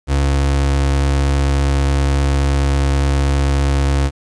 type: tone with vibrato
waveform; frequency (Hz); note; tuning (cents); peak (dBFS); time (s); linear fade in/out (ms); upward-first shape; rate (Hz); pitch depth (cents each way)
35% pulse; 69.5; C#2; +5; -11; 0.07-4.11; 50; triangle; 15; 10
effects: resampled to 22050 Hz + 8-bit